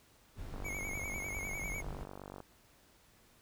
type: noise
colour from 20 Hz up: brown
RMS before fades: -44 dBFS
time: 0.35-2.07 s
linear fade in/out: 50 ms
type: click train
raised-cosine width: 1 ms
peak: -32 dBFS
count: 91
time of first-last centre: 0.54-2.403 s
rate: 48.3 Hz
type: tone with vibrato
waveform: square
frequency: 2217 Hz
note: C#7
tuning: in tune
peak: -40 dBFS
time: 0.64-1.82 s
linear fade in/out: 20 ms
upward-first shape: sine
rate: 10 Hz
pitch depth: 65 cents each way
effects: pink hiss -65 dBFS RMS until 3.41 s